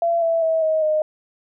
sine tone with pitch steps, 678 / 662.1 / 646.6 / 631.5 / 616.7 Hz, E5 / E5 / E5 / D#5 / D#5, +49 / +7 / -34 / +26 / -16 cents, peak -16 dBFS, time 0.02-1.02 s, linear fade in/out 2 ms, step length 200 ms, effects none

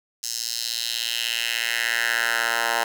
10% pulse tone with high-pass filter sweep, 116.54 Hz, A#2, in tune, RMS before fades -25 dBFS, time 0.23-2.84 s, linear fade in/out 5 ms, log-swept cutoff 5800 to 1000 Hz, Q 2.4, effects none

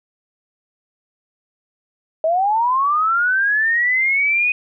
sine linear sweep, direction up, 623 to 2500 Hz, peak -14 dBFS, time 2.24-4.52 s, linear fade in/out 2 ms, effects none

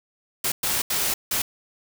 white noise bursts at uneven times, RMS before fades -24 dBFS, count 4, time 0.44-0.52 / 0.63-0.82 / 0.9-1.14 / 1.31-1.42 s, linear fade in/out 5 ms, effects none

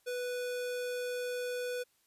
square tone, 493.9 Hz, B4, in tune, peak -35 dBFS, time 0.06-1.84 s, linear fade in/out 20 ms, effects white hiss -72 dBFS RMS until 2.06 s + resampled to 32000 Hz

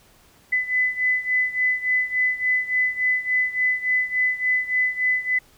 sine beating tone pair, 2006 / 2009.5 Hz, B6 / B6, +26 / +30 cents, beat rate 3.5 Hz, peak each -21 / -24 dBFS, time 0.52-5.39 s, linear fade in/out 10 ms, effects pink hiss -55 dBFS RMS until 5.57 s

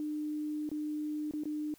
sine tone with dropouts, 301.8 Hz, D4, 47 cents sharp, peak -33 dBFS, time 0-1.74 s, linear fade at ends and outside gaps 1 ms, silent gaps 0.691-0.715 / 1.311-1.336 / 1.436-1.455 s, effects white hiss -63 dBFS RMS until 1.78 s

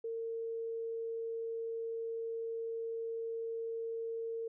sine tone, 456 Hz, A#4, 38 cents flat, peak -36 dBFS, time 0.04-4.48 s, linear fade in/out 5 ms, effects none

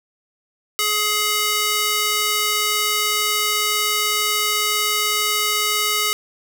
square tone with high-pass filter, 421 Hz, G#4, 24 cents sharp, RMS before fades -20 dBFS, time 0.79-6.13 s, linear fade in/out 0 ms, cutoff 1700 Hz, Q 0.58, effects none

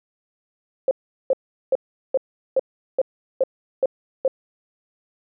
sine tone bursts, 529 Hz, C5, 19 cents sharp, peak -14 dBFS, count 9, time 0.88-4.279 s, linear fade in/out 2 ms, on 31 ms, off 390 ms, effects none

